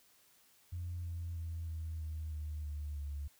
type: tone with pitch steps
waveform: sine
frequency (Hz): 87.31 / 84.92 / 82.6 / 80.34 / 78.14 / 76.01 / 73.93 / 71.91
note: F2 / F2 / E2 / E2 / D#2 / D#2 / D2 / D2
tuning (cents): 0 / -48 / +4 / -44 / +8 / -40 / +12 / -36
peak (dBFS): -37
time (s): 0.72-3.28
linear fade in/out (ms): 10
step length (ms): 320
effects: tanh soft clip ceiling -33 dBFS + white hiss -67 dBFS RMS until 3.39 s